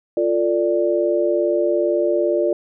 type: chord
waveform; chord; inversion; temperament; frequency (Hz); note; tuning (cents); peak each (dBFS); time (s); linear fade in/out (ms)
sine; D minor; first; equal with one note detuned; 349.2 / 446.9 / 587.3; F4 / A4 / D5; 0 / +27 / 0; -19 / -23 / -19; 0.17-2.53; 2
effects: none

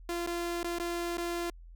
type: tone with dropouts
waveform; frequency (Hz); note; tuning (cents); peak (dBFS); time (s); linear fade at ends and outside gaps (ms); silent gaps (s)
sawtooth; 344.4; F4; -24; -28; 0.09-1.5; 2; 0.264-0.272 / 0.631-0.643 / 0.786-0.798 / 1.172-1.18
effects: added 42 Hz sine -47 dBFS peak until 1.75 s

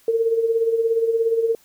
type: tone with tremolo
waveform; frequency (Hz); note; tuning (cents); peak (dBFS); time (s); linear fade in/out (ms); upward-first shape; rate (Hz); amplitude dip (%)
sine; 455.8; A#4; -39; -14; 0.08-1.55; 2; sine; 17; 60
effects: white hiss -56 dBFS RMS until 1.64 s

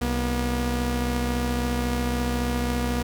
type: tone pair together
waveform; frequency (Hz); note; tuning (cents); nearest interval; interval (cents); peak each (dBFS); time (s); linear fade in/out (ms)
sawtooth; 63.7 / 240.5; C2 / B3; -46 / -46; octave + major seventh; 2300; -22; 0.01-3.03; 10
effects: none

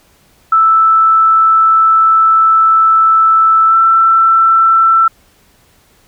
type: tone with pitch glide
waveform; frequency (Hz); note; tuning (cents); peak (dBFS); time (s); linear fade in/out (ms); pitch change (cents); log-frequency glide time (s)
sine; 1318.5 to 1335.4; E6 to E6; 0 to +22; -5; 0.52-5.08; 5; +22; 3.68-3.75
effects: pink hiss -50 dBFS RMS until 6.07 s

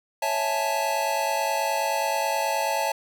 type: chord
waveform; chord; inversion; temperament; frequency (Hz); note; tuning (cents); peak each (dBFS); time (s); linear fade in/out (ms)
square; A major seventh; first; equal; 554.4 / 659.3 / 830.6 / 880; C#5 / E5 / G#5 / A5; 0 / 0 / 0 / 0; -31 / -30 / -32 / -27; 0.22-2.92; 5
effects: none

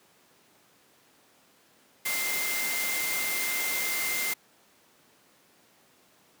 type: tone in noise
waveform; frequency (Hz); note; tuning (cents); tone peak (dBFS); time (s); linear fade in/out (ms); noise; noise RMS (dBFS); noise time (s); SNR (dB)
sine; 2092; C7; -1; -31; 2.05-4.34; 10; white; -31; 2.05-4.34; -3
effects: pink hiss -61 dBFS RMS until 6.4 s + high-pass 200 Hz 12 dB/octave

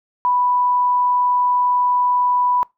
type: tone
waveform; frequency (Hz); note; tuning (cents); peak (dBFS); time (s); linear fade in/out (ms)
sine; 987.8; B5; 0; -14; 0.25-2.63; 0
effects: noise-tail reverb RT60 0.2 s tail -23 dB re dry

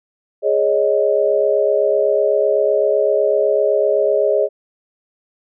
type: chord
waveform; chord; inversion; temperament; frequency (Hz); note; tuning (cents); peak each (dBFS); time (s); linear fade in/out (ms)
sine; Ab suspended fourth; none; equal; 415.3 / 554.4 / 622.3; Ab4 / Db5 / Eb5; 0 / 0 / 0; -17; 0.42-4.49; 50
effects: none

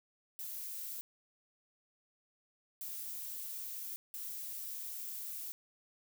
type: noise bursts at uneven times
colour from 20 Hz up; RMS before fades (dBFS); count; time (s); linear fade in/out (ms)
violet; -43; 3; 0.39-1.01 / 2.81-3.96 / 4.14-5.52; 0
effects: none

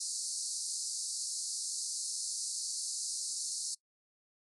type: band-pass noise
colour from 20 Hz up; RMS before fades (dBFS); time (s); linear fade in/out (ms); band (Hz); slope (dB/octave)
white; -38; 0-3.75; 10; 4200 to 10000; 96
effects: noise-tail reverb RT60 0.1 s tail -22 dB re dry

